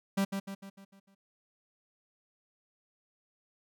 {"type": "tone with echo", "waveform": "45% pulse", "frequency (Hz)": 196, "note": "G3", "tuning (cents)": 0, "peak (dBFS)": -26, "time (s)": [0.17, 0.25], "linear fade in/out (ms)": 10, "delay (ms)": 150, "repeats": 6, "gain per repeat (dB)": -6, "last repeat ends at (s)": 1.15, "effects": []}